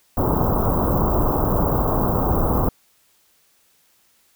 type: band-stop noise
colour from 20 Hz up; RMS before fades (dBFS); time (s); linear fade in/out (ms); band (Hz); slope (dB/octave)
pink; -19; 0.17-2.69; 5; 1200 to 16000; 48
effects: white hiss -60 dBFS RMS until 4.35 s